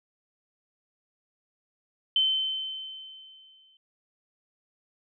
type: tone with exponential decay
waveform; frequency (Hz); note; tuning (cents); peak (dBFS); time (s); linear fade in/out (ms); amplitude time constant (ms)
sine; 3077; G7; -33; -19; 2.16-3.77; 2; 350
effects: none